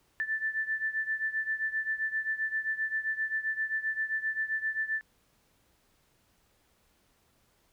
sine beating tone pair, 1760 / 1767.6 Hz, A6 / A6, 0 / +7 cents, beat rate 7.6 Hz, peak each -31 / -34 dBFS, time 0.2-5.01 s, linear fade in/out 0 ms, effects pink hiss -69 dBFS RMS until 7.72 s

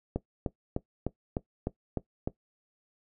click train, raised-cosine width 2 ms, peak -16 dBFS, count 8, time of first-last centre 0.16-2.275 s, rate 3.31 Hz, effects noise-tail reverb RT60 0.1 s tail -17 dB re dry

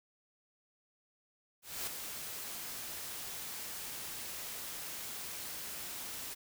white noise with ADSR envelope, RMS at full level -37 dBFS, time 1.62-6.35 s, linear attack 250 ms, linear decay 8 ms, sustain -6 dB, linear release 21 ms, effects none

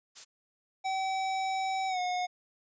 blue noise, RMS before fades -42 dBFS, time 0.15-0.25 s, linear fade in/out 20 ms
square tone with pitch glide, 765 to 724.2 Hz, G5 to F#5, -42 to -37 cents, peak -30 dBFS, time 0.84-2.27 s, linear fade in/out 20 ms, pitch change -95 cents, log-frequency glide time 1.88-1.99 s
effects resampled to 16000 Hz

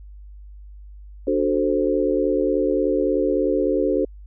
sine chord, D dominant seventh, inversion none, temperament equal, 293.7 / 370 / 440 / 523.3 Hz, D4 / F#4 / A4 / C5, 0 / 0 / 0 / 0 cents, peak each -23 dBFS, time 1.27-4.05 s, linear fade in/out 5 ms, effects added 50 Hz sine -38 dBFS peak until 4.26 s

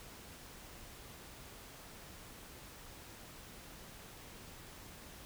silence, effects pink hiss -53 dBFS RMS until 5.25 s

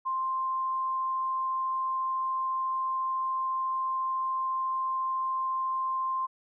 sine tone, 1049 Hz, C6, 4 cents sharp, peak -27 dBFS, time 0.05-6.27 s, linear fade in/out 20 ms, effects none

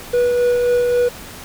triangle tone with tremolo, 487.2 Hz, B4, 24 cents flat, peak -10 dBFS, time 0.13-1.09 s, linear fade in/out 10 ms, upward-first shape sine, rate 3.7 Hz, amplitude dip 25%, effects pink hiss -35 dBFS RMS until 1.44 s

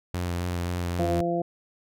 sawtooth tone with vibrato, 87.9 Hz, F2, 12 cents sharp, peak -23 dBFS, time 0.14-1.21 s, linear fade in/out 0 ms, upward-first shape sine, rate 3.7 Hz, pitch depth 25 cents each way
harmonic tone, 171.6 Hz, F3, 30 cents flat, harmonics 1 / 2 / 3 / 4, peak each -30 / -28 / -31 / -28 dBFS, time 0.99-1.42 s, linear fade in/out 5 ms
effects none

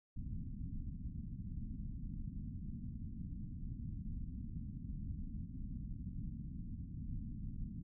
pink low-pass noise, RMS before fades -44 dBFS, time 0.16-7.83 s, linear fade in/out 10 ms, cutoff 250 Hz, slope 48 dB/octave, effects none

